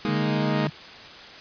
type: chord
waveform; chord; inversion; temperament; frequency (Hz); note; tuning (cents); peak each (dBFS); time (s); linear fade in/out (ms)
sawtooth; Ab suspended second; none; equal; 207.7 / 233.1 / 311.1; Ab3 / Bb3 / Eb4; 0 / 0 / 0; -22 / -25 / -25; 0.05-0.67; 0
type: tone with vibrato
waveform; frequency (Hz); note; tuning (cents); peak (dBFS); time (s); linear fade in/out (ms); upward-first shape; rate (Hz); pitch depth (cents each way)
sine; 147.8; D3; +11; -26; 0.08-0.7; 10; sine; 12; 47
effects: white hiss -42 dBFS RMS until 1.4 s + resampled to 11025 Hz